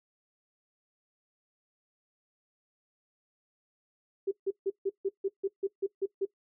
sine tone bursts, 390 Hz, G4, 9 cents flat, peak -26 dBFS, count 11, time 4.27-6.254 s, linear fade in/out 10 ms, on 44 ms, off 150 ms, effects noise-tail reverb RT60 0.1 s tail -17 dB re dry

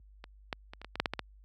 clicks, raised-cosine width 0.3 ms, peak -28 / -17 / -28 / -30 / -26 / -22 / -10 / -12 / -17 / -17 dBFS, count 10, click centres 0.241 / 0.528 / 0.735 / 0.816 / 0.846 / 0.956 / 1 / 1.058 / 1.136 / 1.193 s, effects added 50 Hz sine -45 dBFS peak until 1.44 s + high-pass 80 Hz 12 dB/octave

